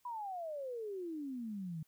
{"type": "exponential sweep", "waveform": "sine", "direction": "down", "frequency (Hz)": [1000, 152.8], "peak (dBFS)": -39, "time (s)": [0.05, 1.83], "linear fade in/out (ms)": 5, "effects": ["white hiss -74 dBFS RMS until 1.87 s"]}